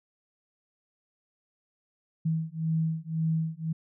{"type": "beating tone pair", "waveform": "sine", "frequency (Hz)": [160, 161.9], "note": ["D#3", "E3"], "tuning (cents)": [49, -31], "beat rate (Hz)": 1.9, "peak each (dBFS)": -29, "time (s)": [2.25, 3.73], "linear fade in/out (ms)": 10, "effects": []}